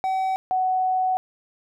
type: tone pair in turn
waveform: triangle / sine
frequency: 760 / 745.7 Hz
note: F#5 / F#5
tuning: +46 / +13 cents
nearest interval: unison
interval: 33 cents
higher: first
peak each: -19 dBFS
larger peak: neither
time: 0.04-0.36 / 0.51-1.17 s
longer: second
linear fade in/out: 0 ms
effects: none